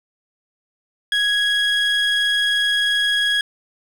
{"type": "tone pair together", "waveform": "triangle", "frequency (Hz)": [1661.2, 3311], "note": ["G#6", "G#7"], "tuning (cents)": [0, -6], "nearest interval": "octave", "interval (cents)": 1194, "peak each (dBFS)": -16, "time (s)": [1.12, 3.41], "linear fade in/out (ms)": 2, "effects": ["tanh soft clip ceiling -11 dBFS"]}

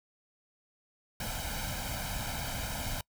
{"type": "noise with comb filter", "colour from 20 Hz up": "pink", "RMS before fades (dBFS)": -36, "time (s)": [1.2, 3.01], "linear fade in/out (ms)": 2, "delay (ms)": 1.3, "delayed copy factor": 0.8, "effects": ["noise-tail reverb RT60 0.1 s tail -25 dB re dry"]}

